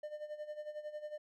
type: tone with tremolo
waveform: triangle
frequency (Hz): 602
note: D5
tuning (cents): +43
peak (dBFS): -37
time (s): 0.03-1.18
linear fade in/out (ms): 5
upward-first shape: sine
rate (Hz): 11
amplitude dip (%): 75
effects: none